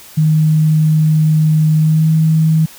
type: tone with pitch glide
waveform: sine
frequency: 155.56 to 158.65 Hz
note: D#3 to D#3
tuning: 0 to +34 cents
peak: -8 dBFS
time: 0.17-2.66 s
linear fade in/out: 10 ms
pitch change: +34 cents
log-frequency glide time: 1.77-2.1 s
effects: white hiss -38 dBFS RMS until 2.78 s